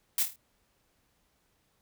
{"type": "noise with echo", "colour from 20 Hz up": "blue", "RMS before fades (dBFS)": -27, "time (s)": [0.18, 0.23], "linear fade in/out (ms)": 2, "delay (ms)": 26, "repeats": 5, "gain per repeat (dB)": -6, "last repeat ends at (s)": 0.36, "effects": ["pink hiss -72 dBFS RMS until 1.81 s"]}